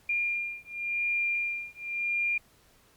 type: beating tone pair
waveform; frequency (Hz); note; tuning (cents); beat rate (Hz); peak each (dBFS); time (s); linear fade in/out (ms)
sine; 2400 / 2400.91; D7 / D7; +37 / +38; 0.91; -31; 0.09-2.38; 5
effects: pink hiss -62 dBFS RMS until 2.96 s + Opus 48 kbps